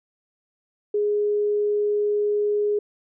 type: tone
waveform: sine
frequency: 415.3 Hz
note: G#4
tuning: in tune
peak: -19 dBFS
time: 0.94-2.79 s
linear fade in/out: 5 ms
effects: none